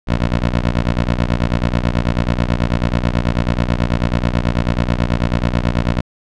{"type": "ring-modulated tone", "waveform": "15% pulse", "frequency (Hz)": 60, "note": "B1", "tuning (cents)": -49, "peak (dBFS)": -5, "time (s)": [0.07, 6.01], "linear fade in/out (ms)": 10, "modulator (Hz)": 25.4, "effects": ["low-pass 4000 Hz 12 dB/octave"]}